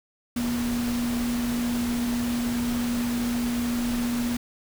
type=tone in noise; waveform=sine; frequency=239.8 Hz; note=A#3; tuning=49 cents sharp; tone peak=-24 dBFS; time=0.36-4.37 s; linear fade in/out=5 ms; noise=pink; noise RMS=-34 dBFS; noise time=0.36-4.37 s; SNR=+7 dB; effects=none